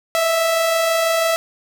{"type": "tone pair together", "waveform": "sawtooth", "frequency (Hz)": [633.2, 659.3], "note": ["D#5", "E5"], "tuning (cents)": [30, 0], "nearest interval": "minor second", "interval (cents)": 70, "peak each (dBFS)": [-24, -12], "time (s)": [0.15, 1.36], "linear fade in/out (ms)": 0, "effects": []}